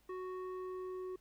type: tone with low-pass filter sweep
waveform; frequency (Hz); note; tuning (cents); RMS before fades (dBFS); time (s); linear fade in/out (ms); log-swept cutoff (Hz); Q
square; 370; F#4; 0; -43; 0.09-1.16; 5; 1400 to 760; 1.4
effects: added 50 Hz sine -70 dBFS peak until 1.2 s + pink hiss -72 dBFS RMS until 1.2 s